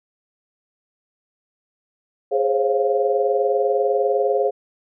sine chord, Db major seventh, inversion second, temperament equal with one note detuned, 415.3 / 523.3 / 543.3 / 698.5 Hz, Ab4 / C5 / Db5 / F5, 0 / 0 / -35 / 0 cents, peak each -20 / -23 / -22 / -24 dBFS, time 2.31-4.51 s, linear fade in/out 20 ms, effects none

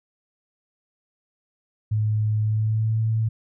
sine tone with pitch glide, 107.4 to 111.25 Hz, A2 to A2, -41 to +20 cents, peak -19 dBFS, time 1.91-3.29 s, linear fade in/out 10 ms, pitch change +61 cents, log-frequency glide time 2.41-3 s, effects none

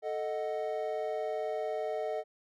triangle chord, D# diminished, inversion second, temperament equal, 440 / 622.3 / 740 Hz, A4 / D#5 / F#5, 0 / 0 / 0 cents, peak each -34 / -33 / -37 dBFS, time 0.02-2.24 s, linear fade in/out 50 ms, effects none

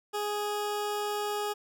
20% pulse tone, 415.3 Hz, G#4, in tune, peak -25 dBFS, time 0.13-1.54 s, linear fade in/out 20 ms, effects none

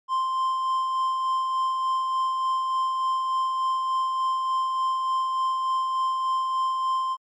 triangle tone with tremolo, 1046 Hz, C6, 1 cent flat, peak -19 dBFS, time 0.08-7.17 s, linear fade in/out 50 ms, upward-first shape sine, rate 3.4 Hz, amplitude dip 30%, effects MP3 48 kbps

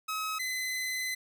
sawtooth tone pair in turn, 1278 / 2029 Hz, D#6 / B6, +46 / +46 cents, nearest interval minor sixth, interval 800 cents, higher second, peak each -28 dBFS, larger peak neither, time 0.08-0.39 / 0.39-1.15 s, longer second, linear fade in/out 10 ms, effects none

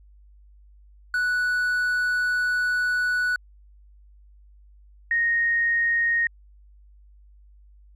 triangle / sine tone pair in turn, 1478 / 1862.2 Hz, F#6 / A#6, -2 / -2 cents, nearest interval major third, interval 400 cents, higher second, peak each -19 / -19 dBFS, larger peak neither, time 1.14-3.36 / 5.11-6.27 s, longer first, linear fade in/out 2 ms, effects added 50 Hz sine -49 dBFS peak until 7.95 s

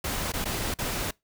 pink noise with dropouts, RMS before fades -30 dBFS, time 0.04-1.11 s, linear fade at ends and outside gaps 5 ms, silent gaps 0.321-0.336 / 0.444-0.454 / 0.741-0.787 s, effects noise-tail reverb RT60 0.2 s tail -24 dB re dry

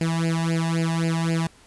sawtooth tone with flanger, 164.81 Hz, E3, in tune, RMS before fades -23 dBFS, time 0.01-1.47 s, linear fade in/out 2 ms, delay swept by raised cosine 0.41 to 1.13 ms, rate 3.8 Hz, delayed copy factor +0.95, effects pink hiss -53 dBFS RMS until 1.66 s + resampled to 24000 Hz

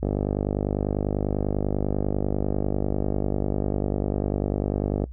click train, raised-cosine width 2 ms, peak -11 dBFS, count 252, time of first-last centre 0.03-5.04 s, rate 50.1 Hz, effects noise-tail reverb RT60 0.1 s tail -22 dB re dry + added 62 Hz sine -35 dBFS peak until 5.12 s

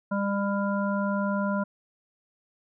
harmonic tone, 200 Hz, G3, 35 cents sharp, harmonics 1 / 3 / 5 / 7, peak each -26 / -31 / -33 / -34 dBFS, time 0.11-1.64 s, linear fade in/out 10 ms, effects none

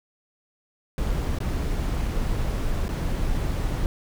brown noise with dropouts, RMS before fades -25 dBFS, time 0.98-3.86 s, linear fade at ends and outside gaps 1 ms, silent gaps 1.387-1.403 / 2.882-2.89 s, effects none

